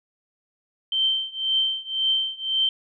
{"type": "tone with tremolo", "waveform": "sine", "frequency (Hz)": 3118, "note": "G7", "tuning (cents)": -10, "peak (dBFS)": -17, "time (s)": [0.92, 2.69], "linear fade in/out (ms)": 2, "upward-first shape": "triangle", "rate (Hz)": 1.9, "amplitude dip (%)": 95, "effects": []}